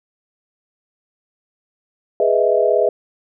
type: chord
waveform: sine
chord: E major seventh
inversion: first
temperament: equal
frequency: 415.3 / 493.9 / 622.3 / 659.3 Hz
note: G#4 / B4 / D#5 / E5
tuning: 0 / 0 / 0 / 0 cents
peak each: -18 dBFS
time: 2.2-2.89 s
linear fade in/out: 2 ms
effects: none